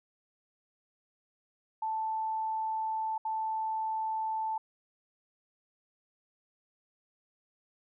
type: tone bursts at uneven times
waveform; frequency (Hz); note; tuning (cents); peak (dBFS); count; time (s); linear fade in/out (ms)
sine; 880; A5; 0; -30; 2; 1.82-3.18 / 3.25-4.58; 5
effects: none